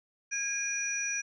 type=tone cluster; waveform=sine; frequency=1633 / 2423 / 5830 Hz; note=G#6 / D#7 / F#8; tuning=-30 / -47 / -26 cents; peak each=-36 / -35 / -33 dBFS; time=0.31-1.22 s; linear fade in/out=20 ms; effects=none